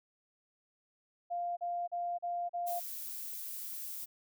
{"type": "tone bursts", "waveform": "sine", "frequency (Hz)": 698.5, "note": "F5", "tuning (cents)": 0, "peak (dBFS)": -33, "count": 5, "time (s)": [1.3, 2.802], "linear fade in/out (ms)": 20, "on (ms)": 270, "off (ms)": 38}
{"type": "noise", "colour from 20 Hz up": "violet", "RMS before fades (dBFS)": -42, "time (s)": [2.66, 4.06], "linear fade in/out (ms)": 20}
{"effects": []}